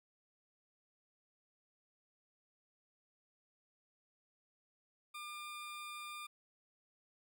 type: tone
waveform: 20% pulse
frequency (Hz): 1201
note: D6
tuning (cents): +38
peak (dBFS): -40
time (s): 5.14-6.27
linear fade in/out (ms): 10
effects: none